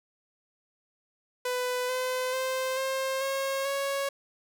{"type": "tone with pitch steps", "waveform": "sawtooth", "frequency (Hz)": [498.9, 509.4, 520.1, 531, 542.2, 553.6], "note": ["B4", "C5", "C5", "C5", "C#5", "C#5"], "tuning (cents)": [17, -46, -10, 25, -38, -2], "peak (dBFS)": -24, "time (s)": [1.45, 4.09], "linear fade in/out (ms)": 5, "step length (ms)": 440, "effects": []}